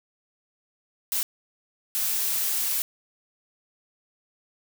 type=noise bursts at uneven times; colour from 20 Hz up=blue; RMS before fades=-26 dBFS; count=2; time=1.12-1.23 / 1.95-2.82 s; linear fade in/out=0 ms; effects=none